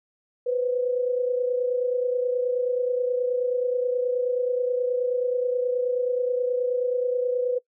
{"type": "tone pair together", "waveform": "sine", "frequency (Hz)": [493.9, 523.3], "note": ["B4", "C5"], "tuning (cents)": [0, 0], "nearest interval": "minor second", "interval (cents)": 100, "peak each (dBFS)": [-22, -30], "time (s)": [0.46, 7.59], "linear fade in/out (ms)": 10, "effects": ["noise-tail reverb RT60 0.1 s tail -21 dB re dry"]}